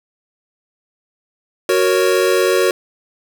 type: chord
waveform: square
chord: F# major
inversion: none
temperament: equal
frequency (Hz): 370 / 466.2 / 554.4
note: F#4 / A#4 / C#5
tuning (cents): 0 / 0 / 0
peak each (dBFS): -16 / -18 / -19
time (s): 1.69-2.71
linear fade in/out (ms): 2
effects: none